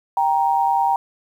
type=tone pair together; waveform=sine; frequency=786.5 / 936 Hz; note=G5 / A#5; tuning=+6 / +7 cents; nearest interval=minor third; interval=301 cents; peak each=-18 dBFS; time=0.17-0.96 s; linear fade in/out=2 ms; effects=8-bit